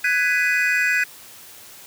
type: chord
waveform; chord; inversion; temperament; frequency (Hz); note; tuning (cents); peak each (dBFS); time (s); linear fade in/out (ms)
triangle; G# minor seventh; third; just; 1495.1 / 1661.2 / 1993.5 / 2492; F#6 / G#6 / B6 / D#7; +18 / 0 / +16 / +2; -21; 0.04-1.04; 5
effects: white hiss -43 dBFS RMS until 1.86 s + high-pass 60 Hz 12 dB/octave